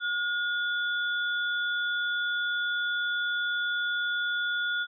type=tone pair together; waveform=sine; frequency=1434 / 3452 Hz; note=F6 / A7; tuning=+45 / -34 cents; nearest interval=octave + minor third; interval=1521 cents; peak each=-27 / -34 dBFS; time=0-4.87 s; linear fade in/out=50 ms; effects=none